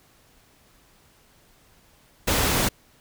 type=noise; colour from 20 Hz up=pink; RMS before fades=-22 dBFS; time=2.27-2.69 s; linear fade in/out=10 ms; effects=pink hiss -58 dBFS RMS until 3 s